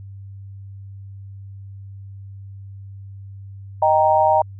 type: chord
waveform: sine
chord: Eb major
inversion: none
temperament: equal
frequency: 622.3 / 784 / 932.3 Hz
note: Eb5 / G5 / Bb5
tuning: 0 / 0 / 0 cents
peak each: -17 dBFS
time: 3.82-4.42 s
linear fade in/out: 5 ms
effects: added 98 Hz sine -34 dBFS peak until 4.59 s